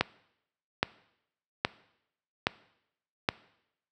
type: click train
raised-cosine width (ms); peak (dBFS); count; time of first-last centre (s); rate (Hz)
0.3; -7; 5; 0.01-3.289; 1.22
effects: noise-tail reverb RT60 0.8 s tail -20 dB re dry + high-pass 80 Hz 12 dB/octave